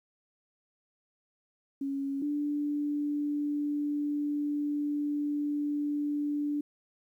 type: tone pair in turn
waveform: sine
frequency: 276.2 / 292.6 Hz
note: C#4 / D4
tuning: -6 / -6 cents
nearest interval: minor second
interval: 100 cents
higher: second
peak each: -30 / -28 dBFS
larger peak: second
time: 1.81-2.22 / 2.22-6.61 s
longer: second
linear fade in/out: 5 ms
effects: 11-bit